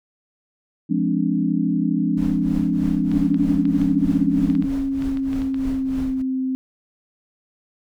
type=chord; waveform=sine; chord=D half-diminished seventh; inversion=first; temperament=equal with one note detuned; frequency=172.61 / 207.7 / 261.6 / 293.7 Hz; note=F3 / Ab3 / C4 / D4; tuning=-20 / 0 / 0 / 0 cents; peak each=-23 dBFS; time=0.89-4.66 s; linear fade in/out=20 ms
type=noise with tremolo; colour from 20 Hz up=brown; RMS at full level=-29 dBFS; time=2.17-6.22 s; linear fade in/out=5 ms; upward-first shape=triangle; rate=3.2 Hz; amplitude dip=90%
type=clicks; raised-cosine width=0.3 ms; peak=-23 dBFS; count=12; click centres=3.116 / 3.344 / 3.654 / 3.816 / 4.5 / 4.552 / 4.624 / 5.022 / 5.172 / 5.331 / 5.419 / 5.544 s
type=tone with pitch glide; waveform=sine; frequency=282.5 to 260.6 Hz; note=C#4 to C4; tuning=+33 to -7 cents; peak=-20 dBFS; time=3.14-6.55 s; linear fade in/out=0 ms; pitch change=-140 cents; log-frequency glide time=3.49-6.41 s
effects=none